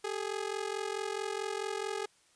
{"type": "ring-modulated tone", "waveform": "sawtooth", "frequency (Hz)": 415.3, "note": "G#4", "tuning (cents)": 0, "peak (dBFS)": -27, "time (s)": [0.04, 2.06], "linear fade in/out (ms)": 2, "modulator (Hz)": 22.3, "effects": ["white hiss -66 dBFS RMS until 2.35 s", "resampled to 22050 Hz"]}